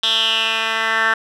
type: tone with band-pass filter sweep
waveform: 10% pulse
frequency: 223.3 Hz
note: A3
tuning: 26 cents sharp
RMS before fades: -18 dBFS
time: 0.03-1.14 s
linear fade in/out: 5 ms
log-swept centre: 3500 to 1700 Hz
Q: 5.4
effects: none